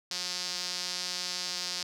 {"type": "tone with band-pass filter", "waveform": "sawtooth", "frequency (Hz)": 179.8, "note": "F#3", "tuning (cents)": -49, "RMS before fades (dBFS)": -35, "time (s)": [0.11, 1.83], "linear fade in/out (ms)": 2, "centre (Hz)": 5000, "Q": 3.2, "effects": []}